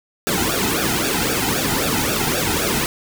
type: noise with flanger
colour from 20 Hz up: pink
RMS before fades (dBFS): -20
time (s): 0.27-2.86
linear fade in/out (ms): 0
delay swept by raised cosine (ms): 0.96 to 1.81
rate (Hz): 3.8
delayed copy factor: -0.9
effects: none